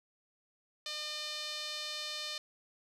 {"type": "tone with band-pass filter", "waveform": "sawtooth", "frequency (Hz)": 604, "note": "D5", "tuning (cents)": 48, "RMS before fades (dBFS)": -40, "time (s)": [0.86, 2.38], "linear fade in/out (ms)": 2, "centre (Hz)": 4200, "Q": 2.5, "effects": ["resampled to 32000 Hz"]}